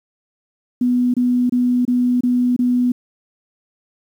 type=tone bursts; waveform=sine; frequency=246.9 Hz; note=B3; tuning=in tune; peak=-13 dBFS; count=6; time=0.81-2.92 s; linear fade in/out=5 ms; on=330 ms; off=26 ms; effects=8-bit